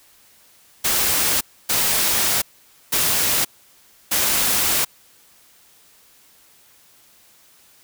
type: noise bursts at uneven times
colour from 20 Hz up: white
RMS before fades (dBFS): -19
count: 4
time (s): 0.84-1.41 / 1.69-2.42 / 2.92-3.45 / 4.11-4.85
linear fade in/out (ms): 10
effects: white hiss -53 dBFS RMS until 7.83 s